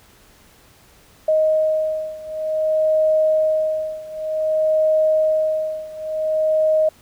sine beating tone pair, 625 / 625.54 Hz, D#5 / D#5, +8 / +9 cents, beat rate 0.54 Hz, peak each -18 / -20 dBFS, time 1.28-6.89 s, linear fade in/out 5 ms, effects pink hiss -51 dBFS RMS until 7.01 s

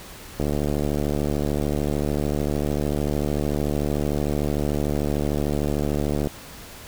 click train, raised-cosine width 2 ms, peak -11 dBFS, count 432, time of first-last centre 0.4-6.272 s, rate 73.4 Hz, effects pink hiss -41 dBFS RMS until 6.87 s

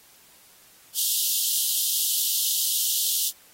white high-pass noise, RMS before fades -24 dBFS, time 0.94-3.32 s, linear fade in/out 50 ms, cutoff 2900 Hz, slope 96 dB/octave, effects white hiss -54 dBFS RMS until 3.53 s + AAC 48 kbps

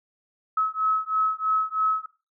sine beating tone pair, 1286 / 1289.1 Hz, E6 / E6, -43 / -39 cents, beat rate 3.1 Hz, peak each -25 dBFS, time 0.57-2.06 s, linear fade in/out 5 ms, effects noise-tail reverb RT60 0.3 s tail -17 dB re dry

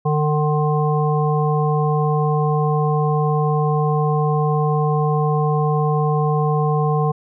harmonic tone, 150.8 Hz, D3, 46 cents sharp, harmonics 1 / 3 / 5 / 7, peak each -17 / -22 / -24 / -25 dBFS, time 0.05-7.12 s, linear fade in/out 10 ms, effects none

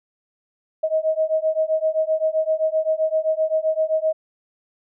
sine beating tone pair, 628 / 635.7 Hz, D#5 / D#5, +16 / +37 cents, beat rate 7.7 Hz, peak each -21 dBFS, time 0.83-4.13 s, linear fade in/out 10 ms, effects none

